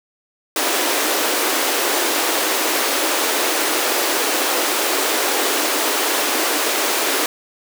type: high-pass noise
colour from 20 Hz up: pink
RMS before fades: -19 dBFS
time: 0.56-7.26 s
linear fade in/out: 2 ms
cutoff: 290 Hz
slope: 48 dB/octave
effects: none